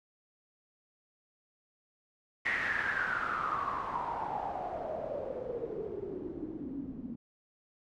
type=noise with low-pass filter sweep; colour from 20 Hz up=white; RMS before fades=-36 dBFS; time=2.45-7.16 s; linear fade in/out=10 ms; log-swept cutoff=2000 to 230 Hz; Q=8.7; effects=none